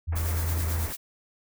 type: tone with pitch glide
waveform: sine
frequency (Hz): 82.41 to 81.6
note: E2 to E2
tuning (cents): 0 to -17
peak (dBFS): -25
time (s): 0.07-0.87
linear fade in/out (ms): 20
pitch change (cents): -17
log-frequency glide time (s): 0.57-0.69
type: low-pass noise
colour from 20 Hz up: pink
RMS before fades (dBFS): -38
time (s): 0.12-0.93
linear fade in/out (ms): 5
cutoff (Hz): 2300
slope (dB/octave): 48
type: noise with tremolo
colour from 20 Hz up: blue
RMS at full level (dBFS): -34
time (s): 0.15-0.97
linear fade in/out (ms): 20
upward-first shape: triangle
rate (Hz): 9.2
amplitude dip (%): 50
effects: none